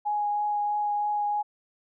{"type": "tone with vibrato", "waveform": "sine", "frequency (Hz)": 830.6, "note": "G#5", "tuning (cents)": 0, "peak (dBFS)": -24, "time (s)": [0.05, 1.43], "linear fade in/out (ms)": 20, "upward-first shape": "triangle", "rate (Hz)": 3.1, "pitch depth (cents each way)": 12, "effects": []}